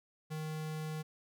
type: tone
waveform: square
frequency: 155.8 Hz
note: D#3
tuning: 3 cents sharp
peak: -38 dBFS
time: 0.3-1.03 s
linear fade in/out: 20 ms
effects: none